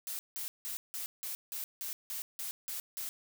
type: noise bursts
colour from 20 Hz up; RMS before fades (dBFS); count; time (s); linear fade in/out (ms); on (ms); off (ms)
blue; -39; 11; 0.07-3.09; 0; 120; 170
effects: none